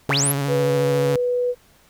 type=linear sweep; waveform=sine; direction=up; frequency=105.7 to 11840 Hz; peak=-18 dBFS; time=0.09-0.32 s; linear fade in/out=5 ms
type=tone with vibrato; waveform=sawtooth; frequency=140.2 Hz; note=C#3; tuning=20 cents sharp; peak=-17 dBFS; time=0.09-1.16 s; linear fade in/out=0 ms; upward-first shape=square; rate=14 Hz; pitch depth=27 cents each way
type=tone; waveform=sine; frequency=492 Hz; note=B4; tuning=7 cents flat; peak=-18 dBFS; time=0.47-1.55 s; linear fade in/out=50 ms
effects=pink hiss -55 dBFS RMS until 1.89 s